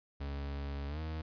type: tone with pitch glide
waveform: 40% pulse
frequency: 70.4 to 79.02 Hz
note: C#2 to D#2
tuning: +27 to +27 cents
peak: -36 dBFS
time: 0.2-1.22 s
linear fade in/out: 10 ms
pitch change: +200 cents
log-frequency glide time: 0.88-1 s
effects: resampled to 11025 Hz + 13-bit